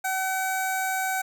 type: tone with notch filter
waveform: 15% pulse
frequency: 759 Hz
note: F#5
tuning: 44 cents sharp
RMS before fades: -27 dBFS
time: 0.04-1.22 s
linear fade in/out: 10 ms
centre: 3100 Hz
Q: 0.99
effects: none